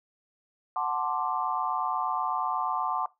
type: chord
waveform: sine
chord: D dominant seventh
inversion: first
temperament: equal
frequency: 740 / 880 / 1046.5 / 1174.7 Hz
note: F#5 / A5 / C6 / D6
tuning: 0 / 0 / 0 / 0 cents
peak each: -32 dBFS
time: 0.76-3.06 s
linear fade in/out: 2 ms
effects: noise-tail reverb RT60 0.2 s tail -19 dB re dry